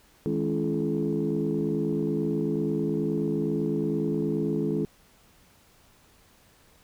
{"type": "tone cluster", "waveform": "sine", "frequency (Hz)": [158.6, 208.3, 276.2, 338.5, 427.3], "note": ["D#3", "G#3", "C#4", "E4", "G#4"], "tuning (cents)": [33, 5, -6, 46, 49], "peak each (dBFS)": -30, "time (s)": [0.26, 4.85], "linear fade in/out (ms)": 0, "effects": ["tanh soft clip ceiling -16 dBFS", "pink hiss -59 dBFS RMS until 6.83 s"]}